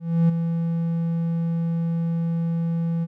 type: tone with ADSR envelope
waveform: triangle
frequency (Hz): 166.9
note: E3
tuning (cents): +22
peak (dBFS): -11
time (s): 0-3.07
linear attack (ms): 290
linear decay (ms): 11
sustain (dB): -8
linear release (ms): 40
effects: none